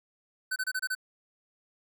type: tone bursts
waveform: square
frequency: 1517 Hz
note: F#6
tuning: 43 cents sharp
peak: -29 dBFS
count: 6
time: 0.51-0.951 s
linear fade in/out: 10 ms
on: 51 ms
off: 27 ms
effects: none